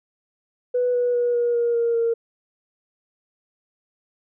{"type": "tone with pitch steps", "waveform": "sine", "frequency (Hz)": [493.9, 488.5, 483.2, 477.9, 472.7, 467.5, 462.4], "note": ["B4", "B4", "B4", "A#4", "A#4", "A#4", "A#4"], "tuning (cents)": [0, -19, -38, 43, 24, 5, -14], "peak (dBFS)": -17, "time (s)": [0.74, 2.14], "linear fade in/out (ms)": 10, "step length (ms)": 200, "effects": ["tanh soft clip ceiling -13 dBFS"]}